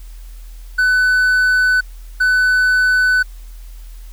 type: tone pair in turn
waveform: triangle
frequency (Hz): 1500 / 1500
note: F#6 / F#6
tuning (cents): +23 / +23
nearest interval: unison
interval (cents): 0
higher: neither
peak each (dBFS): -9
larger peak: neither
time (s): 0.78-1.81 / 2.2-3.23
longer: neither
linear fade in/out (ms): 10
effects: added 41 Hz sine -31 dBFS peak until 4.12 s + white hiss -49 dBFS RMS until 4.12 s